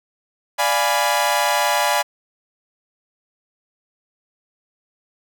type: chord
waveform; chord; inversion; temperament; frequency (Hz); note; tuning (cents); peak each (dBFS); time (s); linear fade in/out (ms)
sawtooth; D diminished seventh; none; equal; 587.3 / 698.5 / 830.6 / 987.8; D5 / F5 / Ab5 / Cb6; 0 / 0 / 0 / 0; -19 / -20 / -17 / -18; 0.58-2.03; 20
effects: none